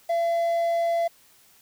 triangle tone with quantisation, 677 Hz, E5, 46 cents sharp, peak -19 dBFS, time 0.09-1.08 s, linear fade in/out 10 ms, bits 8, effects white hiss -57 dBFS RMS until 1.61 s

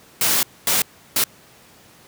white noise bursts at uneven times, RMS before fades -18 dBFS, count 3, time 0.21-0.43 / 0.67-0.82 / 1.16-1.24 s, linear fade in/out 2 ms, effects pink hiss -49 dBFS RMS until 2.07 s + high-pass 100 Hz 12 dB/octave

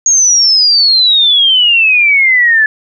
sine exponential sweep, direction down, 6645 to 1714 Hz, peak -5 dBFS, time 0.06-2.66 s, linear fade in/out 2 ms, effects none

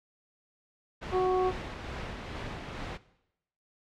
pink noise with tremolo, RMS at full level -37 dBFS, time 1.01-2.98 s, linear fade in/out 20 ms, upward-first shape sine, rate 2.3 Hz, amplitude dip 30%
harmonic tone, 370 Hz, F#4, in tune, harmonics 1 / 2 / 3, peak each -24 / -30 / -34 dBFS, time 1.11-1.53 s, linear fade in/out 50 ms
effects noise-tail reverb RT60 0.8 s tail -18 dB re dry + low-pass 3000 Hz 12 dB/octave

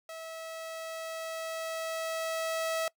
sawtooth tone with level ramp, 649 Hz, E5, 27 cents flat, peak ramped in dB -37 to -25 dBFS, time 0.09-2.88 s, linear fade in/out 2 ms, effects noise-tail reverb RT60 0.1 s tail -23 dB re dry

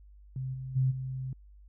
sine tone with level steps, 130.81 Hz, C3, in tune, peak -32 / -36 / -23 / -33 dBFS, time 0.36-1.33 s, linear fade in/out 2 ms, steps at 0.53 / 0.75 / 0.9 s, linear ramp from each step 20 ms, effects added 50 Hz sine -51 dBFS peak until 1.68 s

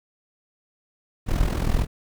brown noise with amplitude modulation, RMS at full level -18 dBFS, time 1.26-1.87 s, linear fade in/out 50 ms, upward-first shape sine, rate 41.7 Hz, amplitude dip 75%, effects none

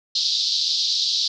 white band-pass noise, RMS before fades -22 dBFS, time 0.15-1.28 s, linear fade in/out 5 ms, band 3700 to 5000 Hz, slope 48 dB/octave, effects none

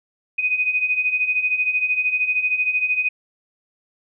sine beating tone pair, 2488 / 2501 Hz, D#7 / D#7, -1 / +8 cents, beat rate 13 Hz, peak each -24 / -19 dBFS, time 0.38-3.09 s, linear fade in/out 10 ms, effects none

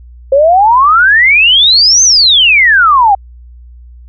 sine exponential two-way sweep, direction up then down, 526 to 6360 to 762 Hz, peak -3 dBFS, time 0.32-3.15 s, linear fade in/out 5 ms, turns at 2.03 s, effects added 60 Hz sine -31 dBFS peak until 4.08 s

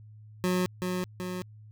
25% pulse tone with echo, 181.9 Hz, F#3, 29 cents flat, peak -21 dBFS, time 0.44-0.66 s, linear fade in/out 0 ms, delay 380 ms, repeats 2, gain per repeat -4 dB, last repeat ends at 1.42 s, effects added 107 Hz sine -47 dBFS peak until 1.71 s

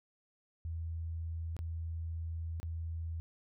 sine tone with dropouts, 82.2 Hz, E2, 4 cents flat, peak -36 dBFS, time 0.65-3.2 s, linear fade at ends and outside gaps 0 ms, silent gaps 1.566-1.59 / 2.6-2.63 s, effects none

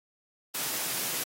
white high-pass noise, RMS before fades -32 dBFS, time 0.54-1.24 s, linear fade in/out 10 ms, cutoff 110 Hz, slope 96 dB/octave, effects AAC 48 kbps

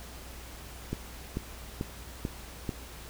click train, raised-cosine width 3 ms, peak -18 dBFS, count 5, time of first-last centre 0.93-2.692 s, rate 2.27 Hz, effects added 60 Hz sine -46 dBFS peak until 3.09 s + pink hiss -47 dBFS RMS until 3.09 s

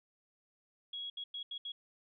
sine tone bursts at uneven times, 3322 Hz, G#7, in tune, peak -39 dBFS, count 5, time 0.93-1.1 / 1.17-1.24 / 1.34-1.43 / 1.51-1.58 / 1.65-1.72 s, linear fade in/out 5 ms, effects none

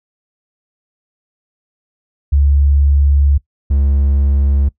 sine / triangle tone pair in turn, 70.8 / 69.7 Hz, C#2 / C#2, +37 / +10 cents, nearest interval unison, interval 27 cents, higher first, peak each -8 dBFS, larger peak neither, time 2.32-3.38 / 3.7-4.69 s, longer first, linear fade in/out 10 ms, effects noise-tail reverb RT60 0.1 s tail -20 dB re dry

